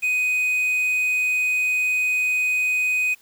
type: tone with quantisation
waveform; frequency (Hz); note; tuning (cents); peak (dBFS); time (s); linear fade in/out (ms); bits
triangle; 2499; D#7; +7; -17; 0.02-3.15; 20; 7
effects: white hiss -56 dBFS RMS until 3.21 s